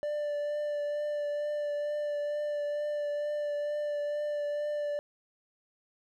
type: tone with vibrato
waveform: triangle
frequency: 589 Hz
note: D5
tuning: 5 cents sharp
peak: -28 dBFS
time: 0.03-4.99 s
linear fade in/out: 0 ms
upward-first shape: triangle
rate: 2.2 Hz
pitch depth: 18 cents each way
effects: none